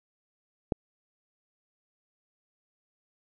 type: click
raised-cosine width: 2 ms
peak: -12 dBFS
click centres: 0.722 s
effects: none